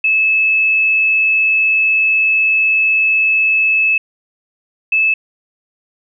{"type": "tone pair in turn", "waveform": "sine", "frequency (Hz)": [2604, 2613], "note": ["E7", "E7"], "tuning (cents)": [-22, -16], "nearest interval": "unison", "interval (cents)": 6, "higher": "second", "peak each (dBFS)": -10, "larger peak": "neither", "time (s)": [[0.04, 3.98], [4.92, 5.14]], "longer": "first", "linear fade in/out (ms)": 5, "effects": []}